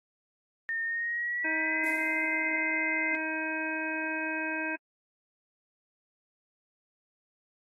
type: tone with pitch glide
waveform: sine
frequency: 1825 to 2072 Hz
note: A#6 to C7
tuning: -37 to -17 cents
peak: -29 dBFS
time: 0.69-3.15 s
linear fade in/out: 0 ms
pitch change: +220 cents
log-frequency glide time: 0.83-2.02 s
type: harmonic tone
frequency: 316.1 Hz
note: D#4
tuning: 27 cents sharp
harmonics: 1 / 2 / 3 / 5 / 6 / 7 / 8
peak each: -36 / -40 / -40 / -34 / -45 / -45 / -36 dBFS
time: 1.44-4.76 s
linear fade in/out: 10 ms
type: noise with exponential decay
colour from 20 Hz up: violet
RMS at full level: -41 dBFS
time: 1.85-2.77 s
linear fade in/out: 5 ms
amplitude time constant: 200 ms
effects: AAC 32 kbps